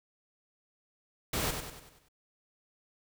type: noise with echo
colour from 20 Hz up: pink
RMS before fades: -32 dBFS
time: 1.33-1.51 s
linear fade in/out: 5 ms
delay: 96 ms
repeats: 6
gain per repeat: -6 dB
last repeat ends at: 2.086 s
effects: none